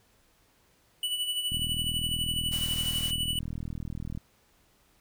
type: tone with tremolo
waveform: square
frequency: 2960 Hz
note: F#7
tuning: in tune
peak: -27 dBFS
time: 1.03-3.39 s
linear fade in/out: 2 ms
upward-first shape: sine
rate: 12 Hz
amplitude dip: 55%
type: click train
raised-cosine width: 5 ms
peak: -24 dBFS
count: 108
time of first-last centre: 1.52-4.175 s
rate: 40.3 Hz
type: noise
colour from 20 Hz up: white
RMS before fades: -40 dBFS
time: 2.51-3.12 s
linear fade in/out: 20 ms
effects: pink hiss -65 dBFS RMS until 5 s